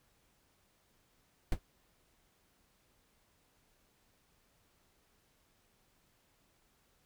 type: noise with exponential decay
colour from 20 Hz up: brown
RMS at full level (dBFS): -24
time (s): 1.52-1.6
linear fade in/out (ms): 2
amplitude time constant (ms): 16
effects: pink hiss -72 dBFS RMS until 7.05 s